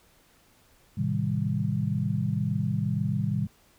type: chord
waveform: sine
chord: A half-diminished seventh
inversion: none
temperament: just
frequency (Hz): 110 / 132 / 158.4 / 198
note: A2 / C3 / Eb3 / G3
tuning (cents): 0 / +16 / +31 / +18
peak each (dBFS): -30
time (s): 0.97-3.47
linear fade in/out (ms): 10
effects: pink hiss -61 dBFS RMS until 3.78 s